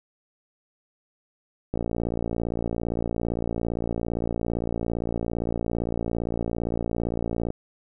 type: click train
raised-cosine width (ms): 2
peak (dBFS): -14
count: 333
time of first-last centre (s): 1.74-7.504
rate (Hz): 57.6
effects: none